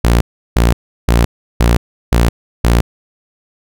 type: tone bursts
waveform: sawtooth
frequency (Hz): 58.3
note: A#1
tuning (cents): +1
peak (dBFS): -4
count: 6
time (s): 0.04-2.81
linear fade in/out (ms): 5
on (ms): 170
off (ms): 350
effects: none